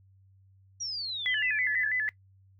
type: exponential sweep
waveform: sine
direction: down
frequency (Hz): 5820 to 1607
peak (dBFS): -32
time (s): 0.8-1.89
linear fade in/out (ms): 10
type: tone with vibrato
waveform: sine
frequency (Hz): 1860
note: A#6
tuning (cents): -4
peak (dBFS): -26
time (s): 1.26-2.09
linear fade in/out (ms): 0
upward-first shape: square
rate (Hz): 6.1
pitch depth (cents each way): 130
effects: noise-tail reverb RT60 0.1 s tail -20 dB re dry + added 96 Hz sine -57 dBFS peak until 2.59 s